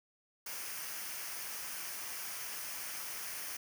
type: noise with comb filter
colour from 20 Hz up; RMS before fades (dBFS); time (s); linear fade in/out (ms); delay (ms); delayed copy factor
white; -42; 0.46-3.57; 5; 0.26; -0.55
effects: none